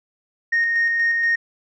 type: tone with tremolo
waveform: sine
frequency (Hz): 1854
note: A#6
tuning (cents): -10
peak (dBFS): -14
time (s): 0.52-1.36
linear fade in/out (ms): 10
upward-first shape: square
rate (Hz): 4.2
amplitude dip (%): 30
effects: tanh soft clip ceiling -13 dBFS